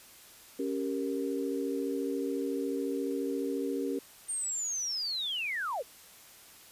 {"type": "chord", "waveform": "sine", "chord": "G diminished", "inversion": "second", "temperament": "equal", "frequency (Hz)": [277.2, 392, 466.2], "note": ["Db4", "G4", "Bb4"], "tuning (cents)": [0, 0, 0], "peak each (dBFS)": [-33, -35, -36], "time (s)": [0.59, 3.99], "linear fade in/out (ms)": 5}
{"type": "linear sweep", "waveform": "sine", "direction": "down", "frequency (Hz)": [8870, 415.3], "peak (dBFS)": -31, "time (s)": [4.28, 5.83], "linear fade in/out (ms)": 20}
{"effects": ["white hiss -54 dBFS RMS until 6.71 s", "resampled to 32000 Hz"]}